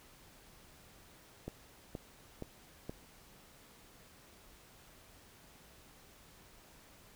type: click train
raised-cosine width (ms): 2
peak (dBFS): -27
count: 4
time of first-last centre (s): 1.48-2.895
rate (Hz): 2.12
effects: pink hiss -60 dBFS RMS until 7.15 s